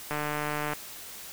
click train, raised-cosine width 0.5 ms, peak -16 dBFS, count 94, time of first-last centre 0.11-0.734 s, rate 149 Hz, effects white hiss -43 dBFS RMS until 1.32 s

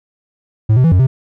triangle tone with pitch steps, 109 / 127.7 / 164.5 / 91.1 / 131.2 Hz, A2 / C3 / E3 / F#2 / C3, -16 / -42 / -3 / -26 / +5 cents, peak -5 dBFS, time 0.69-1.07 s, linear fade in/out 10 ms, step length 76 ms, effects none

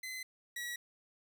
sawtooth tone pair in turn, 2041 / 1925.7 Hz, C7 / B6, -44 / -44 cents, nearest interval minor second, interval 100 cents, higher first, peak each -37 / -35 dBFS, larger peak second, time 0.03-0.23 / 0.56-0.76 s, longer neither, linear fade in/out 5 ms, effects none

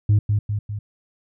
sine tone with echo, 104.1 Hz, G#2, 5 cents sharp, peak -10 dBFS, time 0.09-0.19 s, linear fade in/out 5 ms, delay 200 ms, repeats 3, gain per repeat -5 dB, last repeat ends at 0.79 s, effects tanh soft clip ceiling -11 dBFS

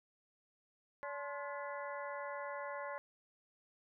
harmonic tone with a mistuned harmonic, 285.9 Hz, D4, 46 cents flat, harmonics 2 / 3 / 4 / 5 / 6 / 7, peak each -44 / -49 / -46 / -51 / -51 / -52 dBFS, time 1.03-2.98 s, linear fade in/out 0 ms, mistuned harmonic 4, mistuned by -140 cents, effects none

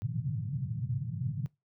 white band-pass noise, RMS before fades -34 dBFS, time 0.02-1.46 s, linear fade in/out 0 ms, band 110 to 150 Hz, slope 48 dB/octave, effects noise-tail reverb RT60 0.2 s tail -21 dB re dry

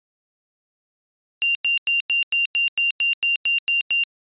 sine tone bursts, 2779 Hz, F7, 9 cents flat, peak -17 dBFS, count 12, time 1.42-4.036 s, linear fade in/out 0 ms, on 130 ms, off 96 ms, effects resampled to 8000 Hz

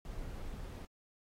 brown noise, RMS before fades -43 dBFS, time 0.05-0.85 s, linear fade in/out 0 ms, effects AAC 48 kbps

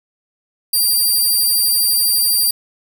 10% pulse tone, 4728 Hz, D8, 11 cents sharp, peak -6 dBFS, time 0.73-2.51 s, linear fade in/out 5 ms, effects 8-bit

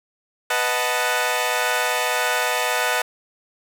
15% pulse chord, B dominant seventh, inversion none, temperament equal, 493.9 / 622.3 / 740 / 880 Hz, B4 / D#5 / F#5 / A5, 0 / 0 / 0 / 0 cents, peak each -19 dBFS, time 0.5-3.02 s, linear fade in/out 5 ms, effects none

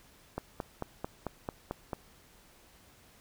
click train, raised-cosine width 1 ms, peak -20 dBFS, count 8, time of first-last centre 0.38-1.932 s, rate 4.51 Hz, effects pink hiss -60 dBFS RMS until 3.2 s

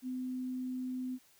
sine tone, 254.8 Hz, C4, 46 cents flat, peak -35 dBFS, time 0.02-1.19 s, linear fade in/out 50 ms, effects white hiss -65 dBFS RMS until 1.39 s

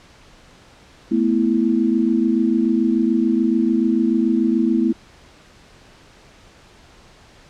sine chord, A suspended second, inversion none, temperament equal, 220 / 246.9 / 329.6 Hz, A3 / B3 / E4, 0 / 0 / 0 cents, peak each -19 dBFS, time 1.11-4.93 s, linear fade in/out 10 ms, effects pink hiss -48 dBFS RMS until 7.49 s + low-pass 6000 Hz 12 dB/octave

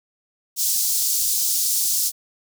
pink high-pass noise, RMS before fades -21 dBFS, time 0.56-2.12 s, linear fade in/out 50 ms, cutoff 5200 Hz, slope 24 dB/octave, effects none

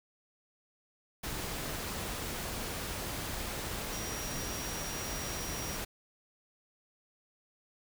sine tone in noise, 5690 Hz, F8, 31 cents sharp, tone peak -43 dBFS, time 3.92-5.77 s, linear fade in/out 10 ms, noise pink, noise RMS -38 dBFS, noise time 1.23-5.85 s, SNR -8 dB, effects none

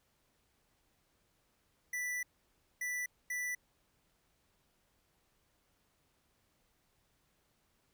square tone bursts at uneven times, 1975.5 Hz, B6, in tune, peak -36 dBFS, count 3, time 1.93-2.23 / 2.81-3.06 / 3.3-3.55 s, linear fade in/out 5 ms, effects pink hiss -75 dBFS RMS until 7.93 s

